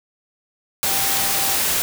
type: tone in noise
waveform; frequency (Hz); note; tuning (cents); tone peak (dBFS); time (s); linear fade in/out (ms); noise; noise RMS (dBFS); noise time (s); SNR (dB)
sine; 784; G5; 0; -29; 0.86-1.56; 0; white; -20; 0.83-1.82; -12
effects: none